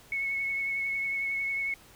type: tone with vibrato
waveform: sine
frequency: 2200 Hz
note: C#7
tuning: 14 cents flat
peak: -28 dBFS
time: 0.12-1.74 s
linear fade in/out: 2 ms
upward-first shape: triangle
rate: 11 Hz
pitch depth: 19 cents each way
effects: pink hiss -55 dBFS RMS until 1.95 s